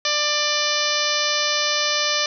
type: harmonic tone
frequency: 593 Hz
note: D5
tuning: 17 cents sharp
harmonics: 1 / 2 / 3 / 4 / 5 / 6 / 7 / 8 / 9 / 10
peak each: -28 / -28 / -28 / -28 / -28 / -28 / -28 / -28 / -28 / -28 dBFS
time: 0.05-2.26 s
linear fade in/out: 2 ms
effects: none